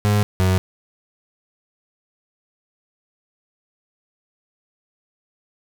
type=tone pair in turn; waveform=35% pulse; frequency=103.83 / 93.04 Hz; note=G#2 / F#2; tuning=0 / +10 cents; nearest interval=major second; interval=190 cents; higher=first; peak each=-13 dBFS; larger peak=neither; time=0.05-0.23 / 0.4-0.58 s; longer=neither; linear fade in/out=0 ms; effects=none